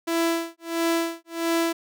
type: tone with tremolo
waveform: sawtooth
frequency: 333.1 Hz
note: E4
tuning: 18 cents sharp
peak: -16 dBFS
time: 0.07-1.73 s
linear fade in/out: 10 ms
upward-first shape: sine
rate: 1.5 Hz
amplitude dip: 100%
effects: none